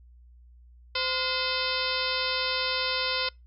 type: harmonic tone with a mistuned harmonic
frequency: 515 Hz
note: C5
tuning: 28 cents flat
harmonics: 1 / 2 / 3 / 4 / 5 / 6 / 7 / 8 / 9 / 10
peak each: -35 / -35 / -35 / -35 / -35 / -35 / -35 / -35 / -35 / -35 dBFS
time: 0.95-3.29 s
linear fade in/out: 5 ms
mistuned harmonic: 3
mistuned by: -130 cents
effects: noise-tail reverb RT60 0.2 s tail -26 dB re dry + added 60 Hz sine -50 dBFS peak until 3.46 s